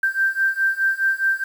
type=beating tone pair; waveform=sine; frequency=1568 / 1572.8 Hz; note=G6 / G6; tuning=0 / +5 cents; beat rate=4.8 Hz; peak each=-21 / -20 dBFS; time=0.03-1.44 s; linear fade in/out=5 ms; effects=7-bit